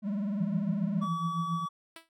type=tone with vibrato; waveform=triangle; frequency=202.6 Hz; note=G#3; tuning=43 cents flat; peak=-27 dBFS; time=0.02-1.09 s; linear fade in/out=50 ms; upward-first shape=sine; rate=20 Hz; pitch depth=120 cents each way
type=tone with tremolo; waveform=sine; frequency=168.2 Hz; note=E3; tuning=35 cents sharp; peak=-27 dBFS; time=0.39-1.66 s; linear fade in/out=20 ms; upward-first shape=triangle; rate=7.2 Hz; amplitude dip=90%
type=tone; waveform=triangle; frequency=1142 Hz; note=D6; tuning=49 cents flat; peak=-30 dBFS; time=1.01-1.69 s; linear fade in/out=20 ms
type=tone with exponential decay; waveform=5% pulse; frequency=328.2 Hz; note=E4; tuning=8 cents flat; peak=-30 dBFS; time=1.96-2.09 s; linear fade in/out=2 ms; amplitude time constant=28 ms
effects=none